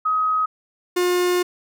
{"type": "tone pair in turn", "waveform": ["sine", "45% pulse"], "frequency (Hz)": [1264, 357.6], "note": ["D#6", "F4"], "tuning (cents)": [27, 41], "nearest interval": "octave + minor seventh", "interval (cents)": 2186, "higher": "first", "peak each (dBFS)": -17, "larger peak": "neither", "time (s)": [[0.05, 0.46], [0.96, 1.43]], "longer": "second", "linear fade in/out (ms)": 10, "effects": []}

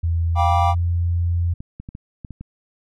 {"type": "tone with pitch glide", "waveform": "sine", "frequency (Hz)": [83.6, 86.15], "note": ["E2", "F2"], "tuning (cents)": [25, -23], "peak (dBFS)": -17, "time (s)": [0.03, 1.54], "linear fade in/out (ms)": 10, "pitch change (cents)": 52, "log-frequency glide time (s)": [0.47, 0.57]}
{"type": "chord", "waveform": "triangle", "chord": "G dominant seventh", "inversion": "third", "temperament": "equal with one note detuned", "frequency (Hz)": [698.5, 784, 968, 1174.7], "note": ["F5", "G5", "B5", "D6"], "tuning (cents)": [0, 0, -35, 0], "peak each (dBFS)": [-20, -18, -22, -22], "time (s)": [0.35, 0.75], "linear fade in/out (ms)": 50}
{"type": "clicks", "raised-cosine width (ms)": 5, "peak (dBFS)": -21, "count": 7, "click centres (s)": [1.605, 1.8, 1.889, 1.951, 2.248, 2.307, 2.41]}
{"effects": []}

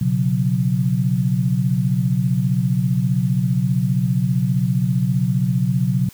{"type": "chord", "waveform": "sine", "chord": "B suspended second", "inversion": "none", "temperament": "equal with one note detuned", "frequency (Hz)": [123.47, 138.59, 182.03], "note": ["B2", "C#3", "F#3"], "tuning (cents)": [0, 0, -28], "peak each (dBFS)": -20, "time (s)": [0.01, 6.09], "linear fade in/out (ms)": 5, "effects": ["white hiss -46 dBFS RMS until 6.13 s"]}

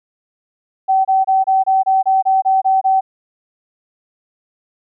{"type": "tone bursts", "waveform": "sine", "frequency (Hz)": 766, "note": "G5", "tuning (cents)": -40, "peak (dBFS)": -10, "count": 11, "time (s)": [0.88, 3.01], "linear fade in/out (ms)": 20, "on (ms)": 170, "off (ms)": 26, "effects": []}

